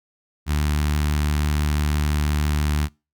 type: tone with notch filter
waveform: sawtooth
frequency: 74.5 Hz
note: D2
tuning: 25 cents sharp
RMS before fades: -21 dBFS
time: 0.46-2.89 s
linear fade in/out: 50 ms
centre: 520 Hz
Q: 0.73
effects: noise-tail reverb RT60 0.3 s tail -26 dB re dry